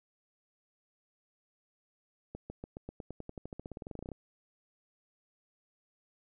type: accelerating click train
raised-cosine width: 2 ms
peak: -28 dBFS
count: 25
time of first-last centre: 2.35-4.117 s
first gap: 150 ms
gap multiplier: 0.93
effects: none